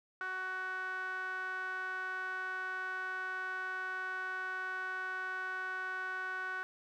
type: tone with band-pass filter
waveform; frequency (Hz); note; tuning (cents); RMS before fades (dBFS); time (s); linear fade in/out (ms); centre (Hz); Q
sawtooth; 373.2; F#4; +15; -39; 0.21-6.63; 0; 1400; 9.2
effects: none